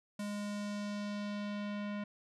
square tone with low-pass filter sweep, 205.8 Hz, G#3, 16 cents flat, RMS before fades -39 dBFS, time 0.19-2.04 s, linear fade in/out 5 ms, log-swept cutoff 10000 to 2500 Hz, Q 1.2, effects none

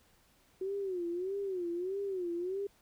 sine tone with vibrato, 370 Hz, F#4, in tune, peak -33 dBFS, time 0.61-2.67 s, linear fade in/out 5 ms, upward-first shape sine, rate 1.6 Hz, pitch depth 140 cents each way, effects pink hiss -67 dBFS RMS until 2.81 s

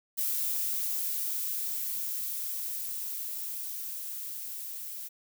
violet noise with level ramp, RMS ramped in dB -30 to -40 dBFS, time 0.17-5.09 s, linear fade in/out 20 ms, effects none

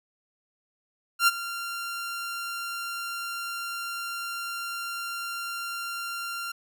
sawtooth tone with ADSR envelope, 1384 Hz, F6, 16 cents flat, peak -12 dBFS, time 1.19-6.52 s, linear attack 84 ms, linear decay 29 ms, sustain -16 dB, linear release 7 ms, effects none

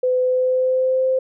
sine tone with pitch glide, 506 to 520.8 Hz, B4 to C5, +42 to -8 cents, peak -15 dBFS, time 0.03-1.19 s, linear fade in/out 5 ms, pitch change +50 cents, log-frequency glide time 0.2-1.06 s, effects none

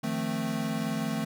square chord, F dominant seventh, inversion third, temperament equal, 155.56 / 174.61 / 220 / 261.6 Hz, Eb3 / F3 / A3 / C4, 0 / 0 / 0 / 0 cents, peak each -36 / -38 / -32 / -36 dBFS, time 0.03-1.25 s, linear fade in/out 10 ms, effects none

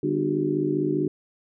harmonic tone with a mistuned harmonic, 50.1 Hz, G1, 38 cents sharp, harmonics 3 / 4 / 5 / 6 / 7 / 8, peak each -30 / -35 / -36 / -25 / -26 / -31 dBFS, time 0.03-1.08 s, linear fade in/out 5 ms, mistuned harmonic 7, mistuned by +71 cents, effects none

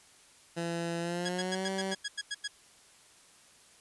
15% pulse tone with pitch glide, 169.1 to 192.01 Hz, E3 to G3, +44 to -36 cents, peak -26 dBFS, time 0.56-1.95 s, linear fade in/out 20 ms, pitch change +220 cents, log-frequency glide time 1-1.68 s
15% pulse tone bursts, 1660 Hz, G#6, 1 cent flat, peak -26 dBFS, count 10, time 1.25-2.479 s, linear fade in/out 10 ms, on 41 ms, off 91 ms
effects white hiss -59 dBFS RMS until 3.8 s + resampled to 24000 Hz

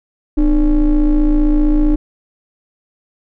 triangle ring-modulated tone, 136.3 Hz, C#3, 29 cents flat, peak -4 dBFS, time 0.37-1.96 s, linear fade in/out 10 ms, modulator 164 Hz, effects none

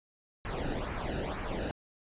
brown noise with flanger, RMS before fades -35 dBFS, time 0.45-1.71 s, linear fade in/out 0 ms, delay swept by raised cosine 0.26 to 0.94 ms, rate 2.1 Hz, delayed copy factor -0.7, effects resampled to 8000 Hz

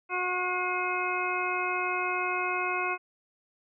harmonic tone with a mistuned harmonic, 362.6 Hz, F#4, 35 cents flat, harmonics 1 / 2 / 3 / 4 / 6 / 7, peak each -35 / -35 / -32 / -35 / -36 / -33 dBFS, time 0.09-2.98 s, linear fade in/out 50 ms, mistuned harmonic 6, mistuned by -35 cents, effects none

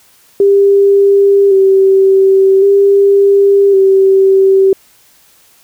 sine tone with vibrato, 392 Hz, G4, in tune, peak -4 dBFS, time 0.4-4.73 s, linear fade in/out 2 ms, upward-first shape square, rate 0.45 Hz, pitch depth 27 cents each way, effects white hiss -47 dBFS RMS until 5.63 s

